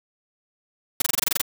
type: noise bursts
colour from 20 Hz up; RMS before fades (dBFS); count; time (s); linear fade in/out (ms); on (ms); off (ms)
white; -20; 10; 1-1.416; 5; 20; 24
effects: none